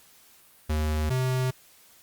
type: tone pair in turn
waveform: square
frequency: 76.8 / 128.83 Hz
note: D#2 / C3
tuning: -22 / -26 cents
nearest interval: major sixth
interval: 896 cents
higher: second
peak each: -24 dBFS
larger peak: neither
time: 0.69-1.1 / 1.1-1.51 s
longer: neither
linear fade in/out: 10 ms
effects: white hiss -56 dBFS RMS until 2.02 s + Opus 48 kbps